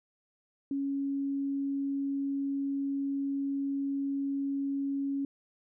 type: tone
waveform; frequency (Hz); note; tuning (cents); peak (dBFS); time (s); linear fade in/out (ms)
sine; 277.2; C#4; 0; -29; 0.71-5.25; 2
effects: none